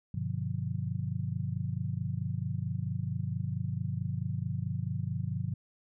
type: chord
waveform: sine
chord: G dominant seventh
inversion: none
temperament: just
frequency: 98 / 122.5 / 147 / 176.4 Hz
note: G2 / B2 / D3 / F3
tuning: 0 / -14 / +2 / +18 cents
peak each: -36 / -35 / -37 / -38 dBFS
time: 0.14-5.54 s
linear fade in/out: 5 ms
effects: none